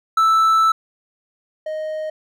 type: tone pair in turn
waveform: triangle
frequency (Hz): 1318.5 / 622.2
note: E6 / D#5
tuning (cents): 0 / 0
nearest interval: octave + minor second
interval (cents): 1300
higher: first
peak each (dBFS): -10 / -21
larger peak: first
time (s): 0.17-0.72 / 1.66-2.1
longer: first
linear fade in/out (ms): 5
effects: none